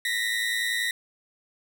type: tone pair together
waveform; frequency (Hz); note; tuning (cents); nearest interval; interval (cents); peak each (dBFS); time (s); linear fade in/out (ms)
30% pulse; 1859 / 1969.5; A#6 / B6; -5 / -5; minor second; 100; -25; 0.05-0.91; 2
effects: none